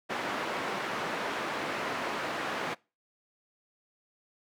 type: band-pass noise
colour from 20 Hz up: white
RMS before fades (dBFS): -34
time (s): 0.09-2.75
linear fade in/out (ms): 20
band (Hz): 200 to 1600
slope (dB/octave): 12
effects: noise-tail reverb RT60 0.3 s tail -24 dB re dry